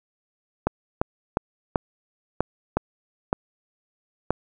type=clicks; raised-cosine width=1 ms; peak=-6 dBFS; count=8; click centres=0.67 / 1.015 / 1.371 / 1.758 / 2.406 / 2.77 / 3.329 / 4.306 s; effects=none